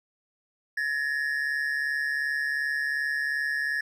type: tone pair together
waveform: triangle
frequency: 1700 / 1842.7 Hz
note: G#6 / A#6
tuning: +40 / -21 cents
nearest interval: minor second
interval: 139 cents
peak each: -26 / -28 dBFS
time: 0.77-3.81 s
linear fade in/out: 5 ms
effects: none